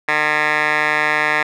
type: tone with band-pass filter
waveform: 10% pulse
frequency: 151.6 Hz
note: D#3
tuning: 45 cents flat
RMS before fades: -17 dBFS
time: 0.08-1.43 s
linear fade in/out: 5 ms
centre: 1700 Hz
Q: 5.3
effects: none